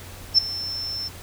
sine tone with ADSR envelope, 5340 Hz, E8, 22 cents sharp, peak -9 dBFS, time 0.34-1.09 s, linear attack 43 ms, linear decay 5 ms, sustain -18 dB, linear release 18 ms, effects added 91 Hz sine -42 dBFS peak until 1.22 s + pink hiss -42 dBFS RMS until 1.22 s

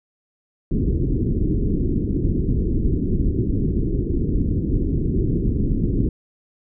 pink low-pass noise, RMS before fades -20 dBFS, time 0.71-6.09 s, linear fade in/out 2 ms, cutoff 390 Hz, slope 48 dB/octave, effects none

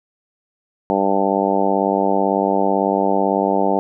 harmonic tone, 98 Hz, G2, in tune, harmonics 2 / 3 / 4 / 5 / 6 / 7 / 8 / 9, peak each -23 / -23 / -23 / -23 / -23 / -23 / -23 / -23 dBFS, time 0.9-3.79 s, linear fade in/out 0 ms, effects none

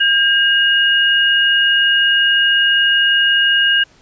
sine tone pair together, 1608.5 / 2866 Hz, G6 / F7, +44 / +44 cents, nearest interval minor seventh, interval 1000 cents, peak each -13 dBFS, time 0-3.84 s, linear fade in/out 10 ms, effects pink hiss -50 dBFS RMS until 4.01 s + resampled to 16000 Hz

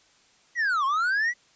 triangle linear two-way sweep, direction down then up, 1987 to 1046.5 to 1987 Hz, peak -20 dBFS, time 0.55-1.34 s, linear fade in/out 50 ms, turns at 0.85 s, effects white hiss -60 dBFS RMS until 1.55 s + resampled to 16000 Hz

